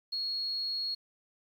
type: tone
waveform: sine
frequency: 4313 Hz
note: C#8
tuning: 48 cents flat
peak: -31 dBFS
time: 0.12-0.95 s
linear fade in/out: 10 ms
effects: 10-bit